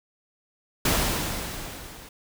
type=noise with level ramp; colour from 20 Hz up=pink; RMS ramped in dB=-21 to -45 dBFS; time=0.85-2.09 s; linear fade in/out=5 ms; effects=none